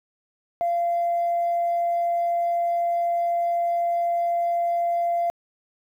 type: tone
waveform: sine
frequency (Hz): 689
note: F5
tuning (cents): -24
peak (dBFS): -19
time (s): 0.61-5.3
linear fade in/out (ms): 0
effects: tanh soft clip ceiling -17 dBFS + 9-bit